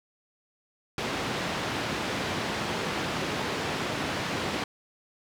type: band-pass noise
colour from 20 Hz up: pink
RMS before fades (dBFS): -31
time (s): 0.98-4.64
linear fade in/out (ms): 2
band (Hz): 140 to 4200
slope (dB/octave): 12
effects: none